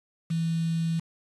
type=tone with quantisation; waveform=sine; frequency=164.81 Hz; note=E3; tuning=in tune; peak=-24 dBFS; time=0.3-1 s; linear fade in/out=10 ms; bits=7; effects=resampled to 24000 Hz